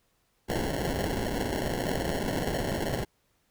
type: noise with sample-and-hold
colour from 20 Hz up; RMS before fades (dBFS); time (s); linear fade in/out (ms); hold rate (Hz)
white; -30; 0.48-3.05; 20; 1225
effects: pink hiss -71 dBFS RMS until 3.5 s